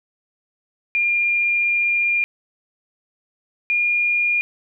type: tone pair in turn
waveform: sine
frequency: 2405 / 2420 Hz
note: D7 / D#7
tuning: +41 / -49 cents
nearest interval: unison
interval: 10 cents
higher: second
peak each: -16 dBFS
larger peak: neither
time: 0.95-2.24 / 3.7-4.41 s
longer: first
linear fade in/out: 0 ms
effects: none